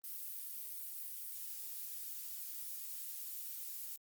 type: noise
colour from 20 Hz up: violet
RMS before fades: -45 dBFS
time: 0.04-3.96 s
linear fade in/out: 0 ms
effects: Opus 32 kbps